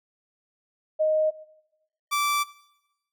sine / sawtooth tone pair in turn, 622.3 / 1164.9 Hz, D#5 / D6, 0 / -14 cents, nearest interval major seventh, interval 1086 cents, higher second, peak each -19 dBFS, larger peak neither, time 0.99-1.31 / 2.11-2.44 s, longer second, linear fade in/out 20 ms, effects noise-tail reverb RT60 0.9 s tail -18 dB re dry

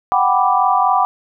sine chord, G major seventh, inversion third, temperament equal, 740 / 784 / 987.8 / 1174.7 Hz, F#5 / G5 / B5 / D6, 0 / 0 / 0 / 0 cents, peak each -17 dBFS, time 0.12-1.05 s, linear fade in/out 0 ms, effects none

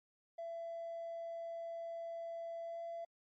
triangle tone with pitch glide, 670 to 674.3 Hz, E5 to E5, +28 to +39 cents, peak -38 dBFS, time 0.38-3.05 s, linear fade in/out 10 ms, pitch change +11 cents, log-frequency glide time 2.63-2.81 s, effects tanh soft clip ceiling -38 dBFS + MP3 32 kbps

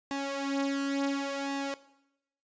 sawtooth tone with flanger, 277.2 Hz, C#4, in tune, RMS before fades -32 dBFS, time 0.11-1.74 s, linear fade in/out 0 ms, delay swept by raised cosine 1.1 to 4.3 ms, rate 0.7 Hz, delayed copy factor +0.7, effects noise-tail reverb RT60 0.8 s tail -17 dB re dry + resampled to 16000 Hz

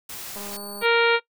white noise, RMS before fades -36 dBFS, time 0.09-0.57 s, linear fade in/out 5 ms
click train, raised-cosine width 1 ms, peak -27 dBFS, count 96, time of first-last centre 0.36-0.828 s, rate 203 Hz
5% pulse tone, 4483 Hz, C#8, 19 cents sharp, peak -29 dBFS, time 0.49-0.87 s, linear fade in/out 50 ms
harmonic tone, 466.2 Hz, A#4, in tune, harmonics 1 / 2 / 3 / 4 / 5 / 6 / 7 / 8 / 9, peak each -19 / -25 / -23 / -29 / -25 / -30 / -32 / -33 / -34 dBFS, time 0.81-1.2 s, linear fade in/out 50 ms
effects noise-tail reverb RT60 0.1 s tail -19 dB re dry

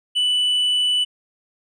sine tone with tanh clipping, 2976 Hz, F#7, 9 cents sharp, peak -17 dBFS, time 0.15-1.05 s, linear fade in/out 20 ms, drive 3 dB, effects none

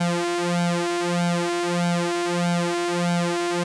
sawtooth tone with flanger, 173.6 Hz, F3, 10 cents flat, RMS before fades -23 dBFS, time 0-3.64 s, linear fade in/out 10 ms, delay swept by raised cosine 1.3 to 3 ms, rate 1.6 Hz, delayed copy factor +1, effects resampled to 22050 Hz

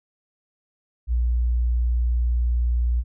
sine tone, 59.8 Hz, A#1, 45 cents sharp, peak -18 dBFS, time 1.07-3.04 s, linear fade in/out 50 ms, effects none

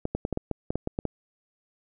clicks, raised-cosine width 2 ms, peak -14 dBFS, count 11, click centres 0.054 / 0.15 / 0.251 / 0.327 / 0.374 / 0.513 / 0.705 / 0.756 / 0.874 / 0.989 / 1.053 s, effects none

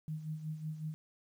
sine tone with tremolo, 155.56 Hz, D#3, in tune, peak -35 dBFS, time 0.08-0.94 s, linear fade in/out 0 ms, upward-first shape sine, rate 5.4 Hz, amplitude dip 65%, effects 11-bit

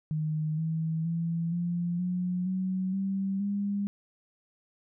sine tone with pitch steps, 154.9 / 160.83 / 166.98 / 173.37 / 180 / 186.89 / 194.04 / 201.5 Hz, D#3 / E3 / E3 / F3 / F#3 / F#3 / G3 / G3, -7 / -42 / +23 / -12 / -47 / +18 / -17 / +48 cents, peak -27 dBFS, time 0.11-3.87 s, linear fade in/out 0 ms, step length 470 ms, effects none

